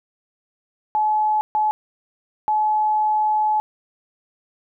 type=tone bursts at uneven times; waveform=sine; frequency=855 Hz; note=A5; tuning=50 cents flat; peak=-16 dBFS; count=3; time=0.95-1.41 / 1.55-1.71 / 2.48-3.6 s; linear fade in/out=0 ms; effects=none